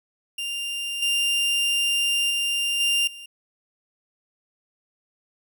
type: tone with level steps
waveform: 40% pulse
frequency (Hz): 2794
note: F7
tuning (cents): 0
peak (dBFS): -26 / -19 / -21 / -18 / -37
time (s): 0.38-3.26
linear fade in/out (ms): 5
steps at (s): 1.02 / 2.3 / 2.8 / 3.07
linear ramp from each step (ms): 5
effects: none